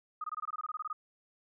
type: tone bursts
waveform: sine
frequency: 1244.5 Hz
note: D#6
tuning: in tune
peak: -34 dBFS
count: 14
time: 0.21-0.93 s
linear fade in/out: 5 ms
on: 31 ms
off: 22 ms
effects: none